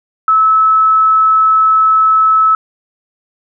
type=tone; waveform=sine; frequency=1300 Hz; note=E6; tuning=24 cents flat; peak=-6 dBFS; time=0.28-2.55 s; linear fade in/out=2 ms; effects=none